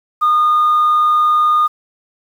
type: tone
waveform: sine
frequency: 1223 Hz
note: D#6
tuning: 30 cents flat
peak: -8 dBFS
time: 0.21-1.68 s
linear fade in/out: 20 ms
effects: tanh soft clip ceiling -7 dBFS + 7-bit